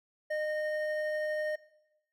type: tone pair together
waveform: triangle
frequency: 611 / 1845.3 Hz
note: D#5 / A#6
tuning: -32 / -18 cents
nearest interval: octave + perfect fifth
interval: 1914 cents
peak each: -29 / -36 dBFS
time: 0.3-1.56 s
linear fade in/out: 10 ms
effects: noise-tail reverb RT60 0.9 s tail -19 dB re dry